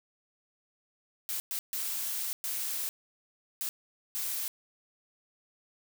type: noise bursts at uneven times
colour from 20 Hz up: blue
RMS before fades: -34 dBFS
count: 6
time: 1.29-1.4 / 1.51-1.59 / 1.73-2.33 / 2.44-2.89 / 3.61-3.69 / 4.15-4.48 s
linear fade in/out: 0 ms
effects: none